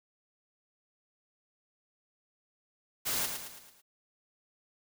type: noise with echo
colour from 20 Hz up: white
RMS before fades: -32 dBFS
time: 3.05-3.27 s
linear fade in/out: 20 ms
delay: 110 ms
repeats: 5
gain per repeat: -6 dB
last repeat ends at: 3.82 s
effects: none